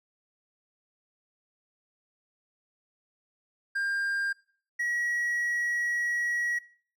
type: tone pair in turn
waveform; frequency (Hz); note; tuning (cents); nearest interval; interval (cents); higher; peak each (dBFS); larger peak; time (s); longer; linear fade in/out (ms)
triangle; 1600 / 1915.5; G6 / A#6; +35 / +47; minor third; 312; second; -25; neither; 3.75-4.33 / 4.79-6.59; second; 10
effects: noise-tail reverb RT60 0.5 s tail -22 dB re dry